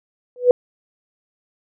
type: tone with exponential growth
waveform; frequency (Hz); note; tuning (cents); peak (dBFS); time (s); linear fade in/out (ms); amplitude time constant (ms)
sine; 493.9; B4; 0; -3; 0.36-0.51; 1; 32
effects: none